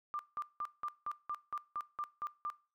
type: tone bursts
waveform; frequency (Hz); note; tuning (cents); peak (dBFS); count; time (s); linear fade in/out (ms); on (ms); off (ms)
sine; 1191; D6; +24; -35; 11; 0.14-2.501; 0; 51; 180
effects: noise-tail reverb RT60 0.4 s tail -21 dB re dry